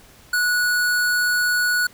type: tone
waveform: square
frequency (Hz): 1467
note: F#6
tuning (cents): -15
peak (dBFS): -18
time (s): 0.33-1.87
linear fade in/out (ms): 5
effects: pink hiss -49 dBFS RMS until 1.93 s